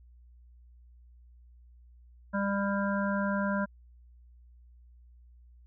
harmonic tone, 199.4 Hz, G3, 30 cents sharp, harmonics 1 / 3 / 5 / 7 / 8, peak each -29 / -34 / -36 / -37 / -38 dBFS, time 2.33-3.66 s, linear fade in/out 20 ms, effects added 60 Hz sine -53 dBFS peak until 5.66 s

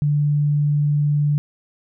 sine tone, 146.83 Hz, D3, in tune, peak -15 dBFS, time 0.02-1.38 s, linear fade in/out 0 ms, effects none

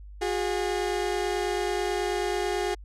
30% pulse tone pair together, 360.8 / 410 Hz, F#4 / G#4, -44 / -22 cents, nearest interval major second, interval 222 cents, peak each -26 dBFS, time 0.21-2.75 s, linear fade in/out 10 ms, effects added 50 Hz sine -41 dBFS peak until 2.84 s + low-pass 9000 Hz 12 dB/octave

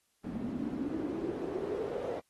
pink noise with band-pass filter sweep, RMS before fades -36 dBFS, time 0.24-2.2 s, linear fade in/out 5 ms, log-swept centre 220 to 500 Hz, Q 5.2, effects white hiss -75 dBFS RMS until 2.29 s + AAC 32 kbps

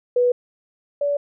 sine tone pair in turn, 491 / 574.3 Hz, B4 / D5, -10 / -39 cents, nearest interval minor third, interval 271 cents, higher second, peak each -14 / -18 dBFS, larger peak first, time 0.16-0.32 / 1.01-1.17 s, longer neither, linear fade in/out 5 ms, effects none

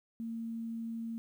sine tone with quantisation, 228.2 Hz, A#3, 37 cents flat, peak -36 dBFS, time 0.2-1.18 s, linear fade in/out 0 ms, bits 11, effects none

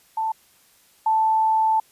sine tone pair in turn, 885 / 880.3 Hz, A5 / A5, +10 / +1 cents, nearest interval unison, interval 9 cents, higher first, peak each -21 / -16 dBFS, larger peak second, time 0.17-0.32 / 1.06-1.8 s, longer second, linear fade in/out 5 ms, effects white hiss -57 dBFS RMS until 1.91 s + resampled to 32000 Hz

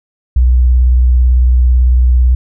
sine tone with vibrato, 62 Hz, B1, 7 cents sharp, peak -5 dBFS, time 0.36-2.35 s, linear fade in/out 5 ms, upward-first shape triangle, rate 18 Hz, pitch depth 61 cents each way, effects none

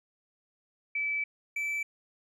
sine / triangle tone pair in turn, 2307 / 2317 Hz, D7 / D7, -31 / -24 cents, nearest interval unison, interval 7 cents, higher second, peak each -28 dBFS, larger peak neither, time 0.95-1.24 / 1.56-1.83 s, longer first, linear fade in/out 5 ms, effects none

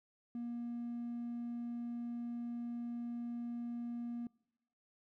triangle tone, 237.6 Hz, A#3, 33 cents sharp, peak -36 dBFS, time 0.35-4.27 s, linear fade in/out 2 ms, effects noise-tail reverb RT60 0.9 s tail -26 dB re dry + tanh soft clip ceiling -34 dBFS

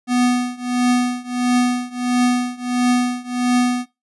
square tone with tremolo, 246.9 Hz, B3, in tune, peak -13 dBFS, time 0.07-3.86 s, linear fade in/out 50 ms, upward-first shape triangle, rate 1.5 Hz, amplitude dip 95%, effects noise-tail reverb RT60 0.2 s tail -17 dB re dry + resampled to 24000 Hz

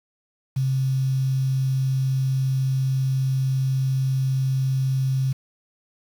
sine tone with quantisation, 132.7 Hz, C3, 25 cents sharp, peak -19 dBFS, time 0.56-5.33 s, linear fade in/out 10 ms, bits 7, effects none

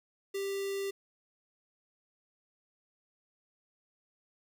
square tone with notch filter, 394.4 Hz, G4, 11 cents sharp, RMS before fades -35 dBFS, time 0.34-0.91 s, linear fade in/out 10 ms, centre 1100 Hz, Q 2, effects 11-bit

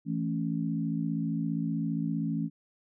sine chord, A major, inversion second, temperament equal, 164.81 / 220 / 277.2 Hz, E3 / A3 / C#4, 0 / 0 / 0 cents, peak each -31 / -33 / -33 dBFS, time 0.05-2.5 s, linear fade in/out 50 ms, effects none

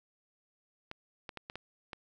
clicks, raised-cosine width 0.3 ms, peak -25 dBFS, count 6, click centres 0.914 / 1.292 / 1.373 / 1.499 / 1.556 / 1.932 s, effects 10-bit

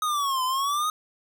square exponential two-way sweep, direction down then up, 1260 to 1013 to 1260 Hz, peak -24 dBFS, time 0.02-0.9 s, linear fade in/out 2 ms, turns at 0.44 s, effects none

